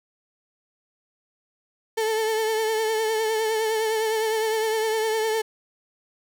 35% pulse tone with vibrato, 440 Hz, A4, in tune, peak -20 dBFS, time 1.97-5.42 s, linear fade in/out 10 ms, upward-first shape triangle, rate 9.8 Hz, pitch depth 44 cents each way, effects none

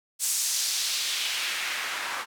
white noise with band-pass filter sweep, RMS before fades -29 dBFS, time 0.19-2.26 s, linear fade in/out 50 ms, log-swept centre 8200 to 1200 Hz, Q 1.3, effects none

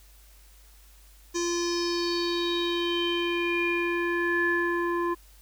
square tone with low-pass filter sweep, 345.3 Hz, F4, 20 cents flat, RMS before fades -27 dBFS, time 1.34-5.15 s, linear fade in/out 20 ms, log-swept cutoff 6300 to 1300 Hz, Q 7.1, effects added 50 Hz sine -52 dBFS peak until 5.41 s + white hiss -58 dBFS RMS until 5.41 s

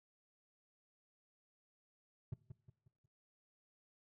triangle tone with echo, 126 Hz, B2, 35 cents sharp, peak -36 dBFS, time 2.32-2.34 s, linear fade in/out 5 ms, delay 180 ms, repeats 4, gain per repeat -8 dB, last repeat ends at 3.06 s, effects noise-tail reverb RT60 0.6 s tail -20 dB re dry

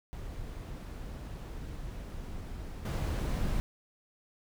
brown noise with level steps, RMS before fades -41 / -31 dBFS, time 0.13-3.6 s, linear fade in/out 0 ms, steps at 2.85 s, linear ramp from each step 5 ms, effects none

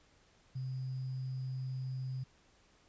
sine tone with sample-and-hold, 130.2 Hz, C3, 8 cents flat, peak -36 dBFS, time 0.55-2.24 s, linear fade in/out 10 ms, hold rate 4900 Hz, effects pink hiss -67 dBFS RMS until 2.88 s + resampled to 16000 Hz

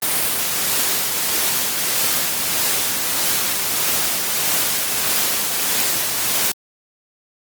white noise with tremolo, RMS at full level -18 dBFS, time 0.02-6.52 s, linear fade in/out 5 ms, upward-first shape triangle, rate 1.6 Hz, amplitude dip 35%, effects high-pass 100 Hz 12 dB/octave + Opus 32 kbps

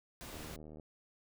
pink noise, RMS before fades -48 dBFS, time 0.21-0.56 s, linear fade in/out 0 ms
click train, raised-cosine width 2 ms, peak -38 dBFS, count 37, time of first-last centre 0.33-0.798 s, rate 77 Hz
effects none

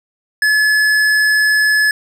sine tone with tanh clipping, 1713 Hz, A6, 47 cents flat, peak -12 dBFS, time 0.42-1.91 s, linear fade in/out 2 ms, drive 14 dB, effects none

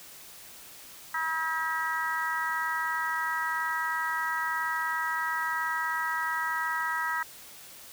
harmonic tone, 321 Hz, E4, 46 cents flat, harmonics 3 / 4 / 5 / 6, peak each -33 / -33 / -33 / -33 dBFS, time 1.14-7.23 s, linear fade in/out 5 ms, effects white hiss -48 dBFS RMS until 7.92 s

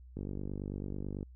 click train, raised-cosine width 3 ms, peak -26 dBFS, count 53, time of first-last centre 0.17-1.229 s, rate 49.1 Hz, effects added 62 Hz sine -50 dBFS peak until 1.35 s

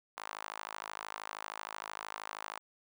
sawtooth tone with high-pass filter, 53 Hz, G#1, 36 cents sharp, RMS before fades -44 dBFS, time 0.17-2.59 s, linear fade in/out 0 ms, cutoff 1000 Hz, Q 2.2, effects none

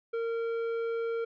sine tone with tanh clipping, 460 Hz, A#4, 23 cents flat, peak -31 dBFS, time 0.13-1.25 s, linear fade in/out 10 ms, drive 10 dB, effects none

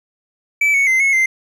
triangle tone with pitch steps, 2309 / 2218 / 2069 / 2186 / 2081 Hz, D7 / C#7 / C7 / C#7 / C7, -30 / 0 / -20 / -25 / -10 cents, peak -10 dBFS, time 0.61-1.26 s, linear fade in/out 5 ms, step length 130 ms, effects none

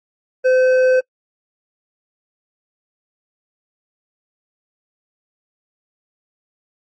sine tone with hard clipping, 513 Hz, C5, 34 cents flat, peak -12 dBFS, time 0.44-1.01 s, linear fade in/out 20 ms, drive 7 dB, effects noise-tail reverb RT60 0.1 s tail -26 dB re dry + MP3 32 kbps

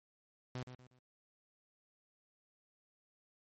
sawtooth tone with echo, 126.3 Hz, B2, 39 cents sharp, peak -36 dBFS, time 0.55-0.63 s, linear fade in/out 2 ms, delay 120 ms, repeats 3, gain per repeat -9 dB, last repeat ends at 0.99 s, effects low-pass 10000 Hz 12 dB/octave + MP3 32 kbps

